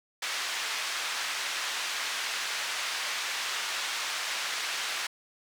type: band-pass noise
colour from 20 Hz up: pink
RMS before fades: -33 dBFS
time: 0.22-5.07 s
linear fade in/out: 5 ms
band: 1400 to 6000 Hz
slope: 12 dB/octave
effects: none